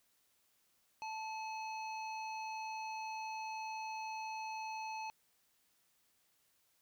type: harmonic tone with a mistuned harmonic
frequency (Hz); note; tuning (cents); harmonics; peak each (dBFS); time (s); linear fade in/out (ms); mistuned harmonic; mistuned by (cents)
855; A5; -50; 1 / 3 / 5 / 7; -41 / -48 / -55 / -58; 1.02-5.1; 0; 1; +48
effects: white hiss -75 dBFS RMS until 6.81 s